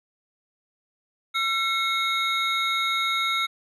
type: tone cluster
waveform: triangle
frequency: 1350 / 2174 / 3760 Hz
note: E6 / C#7 / A#7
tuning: +41 / -34 / +14 cents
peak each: -25 dBFS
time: 1.34-3.47 s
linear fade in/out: 20 ms
effects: resampled to 32000 Hz